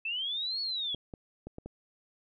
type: linear two-way sweep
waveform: sine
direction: up then down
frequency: 2597 to 4418 to 3282 Hz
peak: -31 dBFS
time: 0.05-0.95 s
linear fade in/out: 5 ms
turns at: 0.61 s
type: clicks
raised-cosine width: 2 ms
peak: -28 dBFS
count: 5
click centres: 0.946 / 1.138 / 1.47 / 1.584 / 1.66 s
effects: none